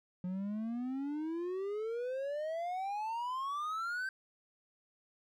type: exponential sweep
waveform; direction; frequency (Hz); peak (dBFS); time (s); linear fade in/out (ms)
triangle; up; 178.3 to 1568; -33; 0.24-4.09; 2
effects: none